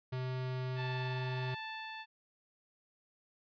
square tone, 128.4 Hz, C3, 32 cents flat, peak -36 dBFS, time 0.12-1.55 s, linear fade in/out 10 ms
15% pulse tone with tremolo, 880 Hz, A5, in tune, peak -34 dBFS, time 0.75-2.06 s, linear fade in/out 50 ms, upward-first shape sine, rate 1.4 Hz, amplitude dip 25%
effects resampled to 11025 Hz

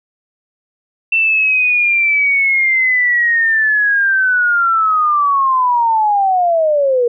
sine linear sweep, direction down, 2687 to 468.2 Hz, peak -10 dBFS, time 1.12-7.08 s, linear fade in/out 5 ms, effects none

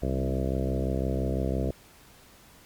harmonic tone with a mistuned harmonic, 65.9 Hz, C2, 13 cents sharp, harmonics 1 / 2 / 3 / 4 / 5 / 6 / 7 / 8 / 9 / 10, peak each -29 / -32 / -34 / -35 / -36 / -37 / -37 / -38 / -39 / -39 dBFS, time 0.02-1.71 s, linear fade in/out 5 ms, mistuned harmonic 3, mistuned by -18 cents, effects pink hiss -54 dBFS RMS until 2.65 s + MP3 96 kbps

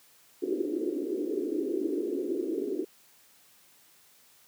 pink band-pass noise, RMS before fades -31 dBFS, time 0.42-2.85 s, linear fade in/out 10 ms, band 300 to 410 Hz, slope 48 dB/octave, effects white hiss -60 dBFS RMS until 4.47 s + high-pass 100 Hz 12 dB/octave

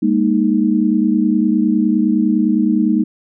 sine chord, Ab suspended second, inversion none, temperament equal with one note detuned, 203.3 / 233.1 / 311.1 Hz, Ab3 / Bb3 / Eb4, -37 / 0 / 0 cents, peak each -16 dBFS, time 0.02-3.04 s, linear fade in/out 10 ms, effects none

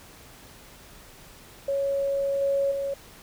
sine tone with level steps, 554.4 Hz, C#5, in tune, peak -23 / -21 / -26 dBFS, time 1.68-2.94 s, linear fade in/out 5 ms, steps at 2.41 / 2.71 s, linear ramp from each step 10 ms, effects pink hiss -49 dBFS RMS until 3.22 s

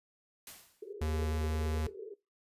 white noise with exponential decay, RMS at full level -45 dBFS, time 0.47-0.93 s, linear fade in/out 2 ms, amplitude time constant 100 ms
white band-pass noise, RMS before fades -45 dBFS, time 0.82-2.14 s, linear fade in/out 5 ms, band 380 to 450 Hz, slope 96 dB/octave
square tone, 77.78 Hz, D#2, in tune, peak -32 dBFS, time 1.01-1.87 s, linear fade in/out 5 ms
effects noise-tail reverb RT60 0.2 s tail -17 dB re dry + resampled to 32000 Hz

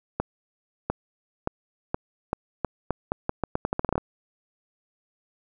accelerating click train, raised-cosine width 1 ms, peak -10 dBFS, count 19, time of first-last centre 0.2-3.98 s, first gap 700 ms, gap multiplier 0.82, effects none

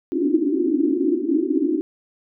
white band-pass noise, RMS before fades -20 dBFS, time 0.12-1.81 s, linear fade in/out 0 ms, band 260 to 360 Hz, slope 96 dB/octave, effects none

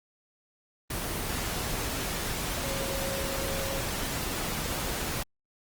sine tone in noise, 544 Hz, C#5, 33 cents flat, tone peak -35 dBFS, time 2.64-3.81 s, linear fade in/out 5 ms, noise pink, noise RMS -32 dBFS, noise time 0.9-5.23 s, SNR -6 dB, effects Opus 24 kbps

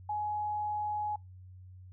sine tone, 840 Hz, G#5, 19 cents sharp, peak -31 dBFS, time 0.09-1.16 s, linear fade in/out 5 ms, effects noise-tail reverb RT60 0.2 s tail -24 dB re dry + added 92 Hz sine -48 dBFS peak until 1.92 s

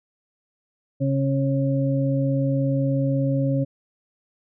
harmonic tone, 136.5 Hz, C#3, 26 cents flat, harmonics 1 / 2 / 4, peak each -21 / -24 / -27 dBFS, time 1-3.65 s, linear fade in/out 20 ms, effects none

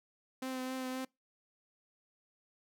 sawtooth tone with vibrato, 258.6 Hz, C4, 20 cents flat, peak -33 dBFS, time 0.42-1.05 s, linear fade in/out 5 ms, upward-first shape triangle, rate 3.8 Hz, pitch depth 20 cents each way, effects noise-tail reverb RT60 0.2 s tail -24 dB re dry

